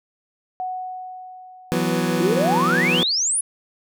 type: tone with exponential decay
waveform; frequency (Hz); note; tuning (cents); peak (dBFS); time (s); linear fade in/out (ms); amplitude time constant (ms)
sine; 740; F#5; 0; -23; 0.6-2.81; 0; 480
type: chord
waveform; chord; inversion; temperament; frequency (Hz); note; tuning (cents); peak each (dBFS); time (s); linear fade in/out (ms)
25% pulse; E suspended second; none; equal with one note detuned; 166.25 / 185 / 246.9; E3 / F#3 / B3; +15 / 0 / 0; -20; 1.72-3.03; 0
type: exponential sweep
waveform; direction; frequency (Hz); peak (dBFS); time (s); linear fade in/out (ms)
sine; up; 316.7 to 10650; -18; 2.2-3.41; 5
effects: none